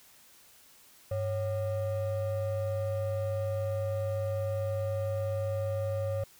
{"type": "ring-modulated tone", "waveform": "triangle", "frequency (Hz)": 325.3, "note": "E4", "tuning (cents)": -23, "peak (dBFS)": -24, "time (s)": [1.11, 6.24], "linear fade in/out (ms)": 5, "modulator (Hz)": 225, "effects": ["white hiss -58 dBFS RMS until 6.39 s"]}